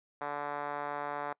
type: tone with band-pass filter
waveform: 5% pulse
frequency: 145.3 Hz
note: D3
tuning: 18 cents flat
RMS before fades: -37 dBFS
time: 0.21-1.33 s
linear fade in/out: 5 ms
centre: 800 Hz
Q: 1.1
effects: noise-tail reverb RT60 0.1 s tail -25 dB re dry + resampled to 8000 Hz